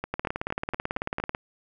two click trains, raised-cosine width 0.5 ms, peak -13 / -15 dBFS, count 23 / 6, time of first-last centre 0.14-1.349 / 0.04-1.2 s, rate 18.2 / 4.31 Hz, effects none

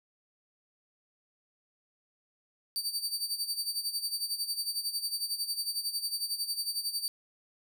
sawtooth tone with tremolo, 4618 Hz, D8, 30 cents flat, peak -26 dBFS, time 2.76-7.08 s, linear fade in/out 0 ms, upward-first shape sine, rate 11 Hz, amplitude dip 75%, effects none

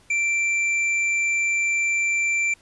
triangle tone with hard clipping, 2349 Hz, D7, in tune, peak -21 dBFS, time 0.1-2.54 s, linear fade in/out 5 ms, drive 10 dB, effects pink hiss -56 dBFS RMS until 2.61 s + resampled to 24000 Hz

